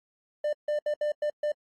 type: tone bursts at uneven times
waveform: triangle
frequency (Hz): 596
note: D5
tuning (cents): +25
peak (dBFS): -23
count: 6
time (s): 0.44-0.53 / 0.68-0.79 / 0.86-0.94 / 1.01-1.12 / 1.22-1.3 / 1.43-1.52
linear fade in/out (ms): 5
effects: AAC 32 kbps